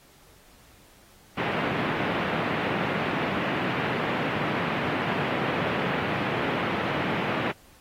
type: band-pass noise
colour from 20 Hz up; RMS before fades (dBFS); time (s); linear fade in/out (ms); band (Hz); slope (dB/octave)
pink; -28; 1.37-7.52; 10; 130 to 2700; 24
effects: pink hiss -56 dBFS RMS until 7.8 s + AAC 48 kbps

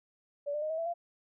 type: tone with pitch steps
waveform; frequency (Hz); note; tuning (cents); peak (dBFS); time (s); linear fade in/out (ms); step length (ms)
sine; 575 / 596 / 617.7 / 640.2 / 663.6 / 687.8; D5 / D5 / D#5 / D#5 / E5 / F5; -37 / +25 / -13 / +49 / +11 / -27; -31; 0.46-0.94; 20; 80
effects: none

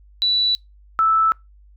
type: tone pair in turn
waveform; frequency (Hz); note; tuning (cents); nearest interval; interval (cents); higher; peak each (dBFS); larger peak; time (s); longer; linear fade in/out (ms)
sine; 3951 / 1315.3; B7 / E6; 0 / -4; octave + perfect fifth; 1904; first; -15 / -13; second; 0.22-0.55 / 0.99-1.32; neither; 0
effects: noise-tail reverb RT60 0.2 s tail -25 dB re dry + added 50 Hz sine -46 dBFS peak until 1.76 s

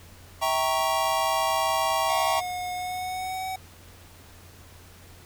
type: chord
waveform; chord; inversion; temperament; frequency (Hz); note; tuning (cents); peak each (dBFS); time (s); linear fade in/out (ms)
square; E diminished seventh; none; equal with one note detuned; 651.3 / 784 / 932.3 / 1108.7; E5 / G5 / Bb5 / Db6; -21 / 0 / 0 / 0; -29; 0.41-2.41; 20
type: tone with pitch glide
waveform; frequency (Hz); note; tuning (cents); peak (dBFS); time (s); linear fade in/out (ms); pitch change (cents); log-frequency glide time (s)
square; 724 to 753.9; F#5 to F#5; -38 to +32; -30; 2.09-3.56; 5; +70; 2.74-3.45
effects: added 88 Hz sine -50 dBFS peak until 5.25 s + pink hiss -51 dBFS RMS until 5.25 s

